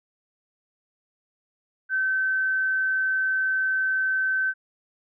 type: tone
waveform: sine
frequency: 1537 Hz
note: G6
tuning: 35 cents flat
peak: -21 dBFS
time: 1.89-4.54 s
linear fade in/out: 50 ms
effects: none